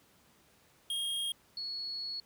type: tone pair in turn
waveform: square / sine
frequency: 3247 / 4366 Hz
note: G#7 / C#8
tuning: -40 / -27 cents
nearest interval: perfect fourth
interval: 513 cents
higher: second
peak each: -33 / -36 dBFS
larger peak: first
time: 0.9-1.32 / 1.57-2.2 s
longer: second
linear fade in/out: 2 ms
effects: pink hiss -65 dBFS RMS until 2.25 s + high-pass 80 Hz 12 dB/octave